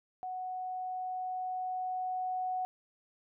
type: tone with level ramp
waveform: sine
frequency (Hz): 740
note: F#5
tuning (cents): 0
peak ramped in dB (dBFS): -36 to -31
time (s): 0.23-2.65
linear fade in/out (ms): 0
effects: none